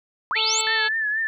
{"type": "linear sweep", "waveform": "sine", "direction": "up", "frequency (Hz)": [927, 7902], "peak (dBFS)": -21, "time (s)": [0.31, 0.61], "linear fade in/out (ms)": 0}
{"type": "harmonic tone", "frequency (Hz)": 440, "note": "A4", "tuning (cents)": 0, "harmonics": [1, 2, 3, 5, 6, 7, 8, 9, 10], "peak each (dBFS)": [-34, -30, -32, -32, -32, -30, -29, -34, -29], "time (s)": [0.35, 0.89], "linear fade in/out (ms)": 20}
{"type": "tone with vibrato", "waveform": "sine", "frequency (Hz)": 1744, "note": "A6", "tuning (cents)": -16, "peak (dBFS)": -21, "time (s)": [0.67, 1.27], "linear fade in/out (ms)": 0, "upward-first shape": "triangle", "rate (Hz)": 4.2, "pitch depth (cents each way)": 76}
{"effects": []}